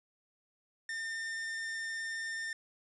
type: tone with vibrato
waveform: 45% pulse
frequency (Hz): 1807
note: A6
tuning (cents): +46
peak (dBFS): -36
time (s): 0.89-2.53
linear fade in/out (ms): 2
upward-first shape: triangle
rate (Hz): 19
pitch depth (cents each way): 9
effects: resampled to 22050 Hz + 11-bit